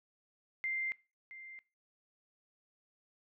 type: tone with echo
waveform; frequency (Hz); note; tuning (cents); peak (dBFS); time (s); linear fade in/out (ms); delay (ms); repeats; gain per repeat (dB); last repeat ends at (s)
sine; 2093; C7; 0; -33; 0.64-0.92; 0; 670; 1; -14; 1.59
effects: noise-tail reverb RT60 0.3 s tail -21 dB re dry